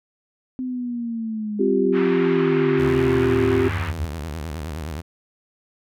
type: linear sweep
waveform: sine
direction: down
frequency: 257.9 to 80.3 Hz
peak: -24 dBFS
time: 0.59-4.05 s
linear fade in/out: 0 ms
type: chord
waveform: sine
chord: C suspended fourth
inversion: none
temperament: equal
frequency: 261.6 / 349.2 / 392 Hz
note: C4 / F4 / G4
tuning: 0 / 0 / 0 cents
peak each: -22 / -23 / -19 dBFS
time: 1.59-3.69 s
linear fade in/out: 10 ms
type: band-pass noise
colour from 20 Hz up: pink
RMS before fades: -32 dBFS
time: 1.92-3.93 s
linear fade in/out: 50 ms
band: 940 to 2500 Hz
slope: 24 dB/octave
type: tone with vibrato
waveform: sawtooth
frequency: 77.78 Hz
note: D#2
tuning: in tune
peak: -24 dBFS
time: 2.78-5.02 s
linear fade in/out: 20 ms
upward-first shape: sine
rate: 9.6 Hz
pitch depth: 170 cents each way
effects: none